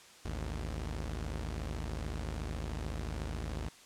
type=tone pair together; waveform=sawtooth; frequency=53.73 / 76.3 Hz; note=A1 / D#2; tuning=-40 / -33 cents; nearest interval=tritone; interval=607 cents; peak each=-34 / -36 dBFS; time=0.25-3.69 s; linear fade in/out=5 ms; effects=white hiss -56 dBFS RMS until 3.85 s + low-pass 8000 Hz 12 dB/octave